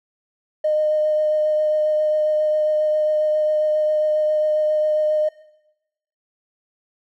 triangle tone with vibrato, 612 Hz, D#5, 29 cents flat, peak -12 dBFS, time 0.64-5.29 s, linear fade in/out 10 ms, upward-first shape triangle, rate 7.4 Hz, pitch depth 13 cents each way, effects noise-tail reverb RT60 0.9 s tail -22 dB re dry + tanh soft clip ceiling -14 dBFS

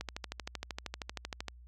click train, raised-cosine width 0.2 ms, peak -20 dBFS, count 20, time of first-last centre 0.01-1.483 s, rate 12.9 Hz, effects added 60 Hz sine -51 dBFS peak until 1.67 s + AAC 48 kbps

